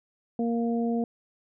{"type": "harmonic tone", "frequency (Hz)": 233.1, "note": "A#3", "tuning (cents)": 0, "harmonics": [1, 2, 3], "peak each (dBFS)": [-25, -31, -35], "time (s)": [0.39, 1.04], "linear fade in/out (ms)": 2, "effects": []}